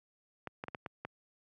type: clicks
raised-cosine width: 0.5 ms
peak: -24 dBFS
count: 6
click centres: 0.473 / 0.639 / 0.683 / 0.748 / 0.862 / 1.05 s
effects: high-pass 100 Hz 12 dB/octave